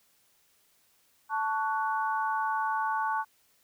sine chord, F# minor, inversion first, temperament equal with one note detuned, 880 / 1120.3 / 1480 Hz, A5 / C#6 / F#6, 0 / +18 / 0 cents, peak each -29 / -32 / -34 dBFS, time 1.29-3.25 s, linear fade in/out 50 ms, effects white hiss -67 dBFS RMS until 3.63 s

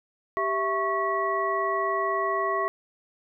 sine tone cluster, 392.1 / 660 / 1106 / 1934 Hz, G4 / E5 / C#6 / B6, 0 / +2 / -4 / -37 cents, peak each -30 / -30 / -26 / -33 dBFS, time 0.37-2.68 s, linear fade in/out 0 ms, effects none

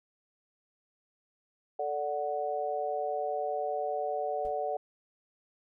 sine chord, D major, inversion second, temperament equal with one note detuned, 440 / 585 / 740 Hz, A4 / D5 / F#5, 0 / -7 / 0 cents, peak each -36 / -34 / -33 dBFS, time 1.79-4.77 s, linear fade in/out 5 ms
brown noise with exponential decay, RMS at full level -42 dBFS, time 4.45-4.57 s, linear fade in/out 1 ms, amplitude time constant 25 ms
effects none

